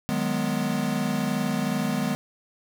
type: chord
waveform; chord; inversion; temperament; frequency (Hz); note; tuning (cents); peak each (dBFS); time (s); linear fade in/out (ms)
square; G# minor seventh; second; equal with one note detuned; 153.87 / 185 / 207.7 / 246.9; D#3 / F#3 / G#3 / B3; -19 / 0 / 0 / 0; -32 / -32 / -29 / -29; 0.09-2.15; 0
effects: none